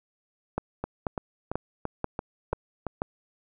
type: two click trains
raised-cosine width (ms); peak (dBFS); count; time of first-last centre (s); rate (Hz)
1; -13 / -16; 6 / 7; 0.58-3.019 / 0.84-2.867; 2.05 / 2.96
effects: none